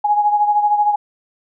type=beating tone pair; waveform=sine; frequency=830.6 / 843.6 Hz; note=G#5 / G#5; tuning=0 / +27 cents; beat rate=13 Hz; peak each=-13 / -20 dBFS; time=0.04-0.96 s; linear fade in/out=10 ms; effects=none